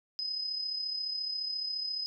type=tone with amplitude modulation; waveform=sine; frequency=5040 Hz; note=D#8; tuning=21 cents sharp; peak=-30 dBFS; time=0.19-2.06 s; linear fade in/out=0 ms; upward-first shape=sine; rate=34.4 Hz; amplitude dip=50%; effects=none